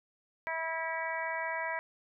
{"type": "harmonic tone", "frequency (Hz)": 325.1, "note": "E4", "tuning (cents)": -24, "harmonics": [2, 3, 4, 5, 6, 7], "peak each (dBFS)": [-39, -37, -48, -40, -38, -42], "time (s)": [0.47, 1.79], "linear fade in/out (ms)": 0, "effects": []}